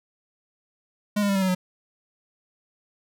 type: tone with pitch steps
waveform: square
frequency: 207.7 / 202.5 / 197.41 / 192.45 / 187.62 / 182.91 Hz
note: G#3 / G#3 / G3 / G3 / F#3 / F#3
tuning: 0 / -43 / +12 / -32 / +24 / -20 cents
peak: -21 dBFS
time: 1.16-1.55 s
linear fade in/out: 10 ms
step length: 65 ms
effects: none